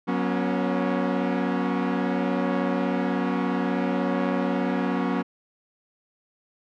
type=chord; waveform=sawtooth; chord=F# suspended fourth; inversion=none; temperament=equal with one note detuned; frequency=185 / 240.7 / 277.2 Hz; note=F#3 / B3 / C#4; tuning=0 / -44 / 0 cents; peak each=-23 dBFS; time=0.07-5.23 s; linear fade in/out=20 ms; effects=low-pass 2000 Hz 12 dB/octave